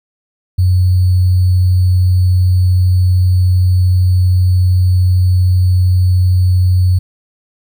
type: tone with sample-and-hold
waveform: sine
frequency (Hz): 91.3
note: F#2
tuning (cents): -23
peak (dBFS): -7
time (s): 0.58-6.99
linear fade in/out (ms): 10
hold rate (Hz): 4410
effects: none